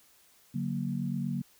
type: chord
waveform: sine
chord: D augmented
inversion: none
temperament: equal with one note detuned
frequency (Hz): 143.73 / 185 / 233.1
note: D3 / F#3 / A#3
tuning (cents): -37 / 0 / 0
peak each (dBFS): -34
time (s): 0.54-1.42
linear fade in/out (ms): 10
effects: white hiss -62 dBFS RMS until 1.59 s